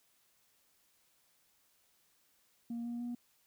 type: tone with pitch steps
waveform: sine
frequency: 234.7 / 237.8 / 241 Hz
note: A#3 / A#3 / B3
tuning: +12 / +35 / -42 cents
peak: -35 dBFS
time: 2.7-3.15 s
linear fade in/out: 5 ms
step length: 150 ms
effects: tanh soft clip ceiling -35 dBFS + white hiss -72 dBFS RMS until 3.46 s